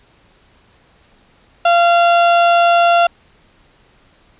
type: tone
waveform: 35% pulse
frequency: 689 Hz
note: F5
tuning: 24 cents flat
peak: -7 dBFS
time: 1.65-3.07 s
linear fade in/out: 5 ms
effects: pink hiss -52 dBFS RMS until 4.39 s + resampled to 8000 Hz